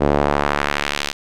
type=tone with band-pass filter sweep; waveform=sawtooth; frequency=72.2 Hz; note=D2; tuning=29 cents flat; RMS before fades=-19 dBFS; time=0-1.13 s; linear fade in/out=20 ms; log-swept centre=460 to 4100 Hz; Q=1; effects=none